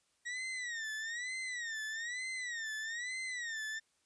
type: tone with vibrato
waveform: 40% pulse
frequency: 1894 Hz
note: A#6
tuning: 27 cents sharp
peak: -37 dBFS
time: 0.25-3.8 s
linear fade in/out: 20 ms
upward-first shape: sine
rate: 1.1 Hz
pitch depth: 150 cents each way
effects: white hiss -75 dBFS RMS until 4.05 s + resampled to 22050 Hz